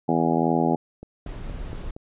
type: harmonic tone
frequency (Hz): 82.5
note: E2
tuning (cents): +2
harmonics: 2 / 3 / 4 / 5 / 6 / 7 / 8 / 9 / 10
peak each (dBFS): -26 / -24 / -26 / -28 / -32 / -32 / -32 / -28 / -28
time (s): 0.08-0.76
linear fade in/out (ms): 10
type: click train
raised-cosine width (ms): 2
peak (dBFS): -25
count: 5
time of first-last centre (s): 1.03-1.965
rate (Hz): 4.28
type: noise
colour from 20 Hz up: brown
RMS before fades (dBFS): -33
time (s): 1.26-1.91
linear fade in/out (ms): 5
effects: resampled to 8000 Hz